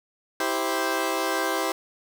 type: chord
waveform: 15% pulse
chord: C major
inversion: first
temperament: equal with one note detuned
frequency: 327.2 / 392 / 523.3 Hz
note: E4 / G4 / C5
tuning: -13 / 0 / 0 cents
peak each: -22 dBFS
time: 0.4-1.72 s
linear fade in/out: 2 ms
effects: none